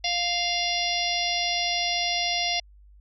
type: harmonic tone with a mistuned harmonic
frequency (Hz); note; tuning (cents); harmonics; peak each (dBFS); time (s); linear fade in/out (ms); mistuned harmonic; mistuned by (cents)
698.5; F5; 0; 1 / 3 / 4 / 5 / 6 / 7 / 8; -30 / -31 / -31 / -31 / -34 / -31 / -32; 0.04-2.6; 5; 5; -15
effects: added 50 Hz sine -49 dBFS peak until 3 s